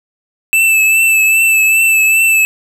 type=tone with vibrato; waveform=square; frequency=2637 Hz; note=E7; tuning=in tune; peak=-8 dBFS; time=0.53-2.45 s; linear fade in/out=0 ms; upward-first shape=triangle; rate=2.5 Hz; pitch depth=33 cents each way; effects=none